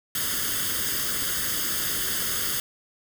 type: noise with comb filter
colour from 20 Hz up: white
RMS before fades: -27 dBFS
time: 0.15-2.6 s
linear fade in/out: 2 ms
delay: 0.61 ms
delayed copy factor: +0.75
effects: none